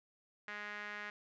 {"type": "tone with band-pass filter", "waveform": "sawtooth", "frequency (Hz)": 207.7, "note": "G#3", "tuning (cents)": 0, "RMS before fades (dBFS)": -45, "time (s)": [0.48, 1.1], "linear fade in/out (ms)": 2, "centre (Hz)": 1800, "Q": 3.2, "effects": ["resampled to 16000 Hz"]}